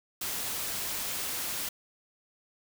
white noise, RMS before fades -34 dBFS, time 0.21-1.69 s, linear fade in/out 5 ms, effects none

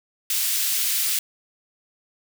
white high-pass noise, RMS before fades -23 dBFS, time 0.3-1.19 s, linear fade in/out 2 ms, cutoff 2500 Hz, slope 12 dB/octave, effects none

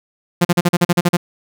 sawtooth tone bursts, 174.61 Hz, F3, in tune, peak -6 dBFS, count 10, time 0.41-1.17 s, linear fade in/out 10 ms, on 40 ms, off 40 ms, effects none

